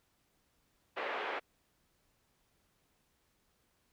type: band-pass noise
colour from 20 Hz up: pink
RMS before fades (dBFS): -38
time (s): 0.96-1.4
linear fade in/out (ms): 20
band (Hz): 420 to 2700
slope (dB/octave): 24
effects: pink hiss -75 dBFS RMS until 3.92 s